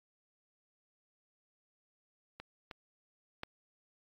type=clicks; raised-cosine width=0.3 ms; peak=-29 / -28 / -23 dBFS; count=3; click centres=2.4 / 2.712 / 3.434 s; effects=AAC 32 kbps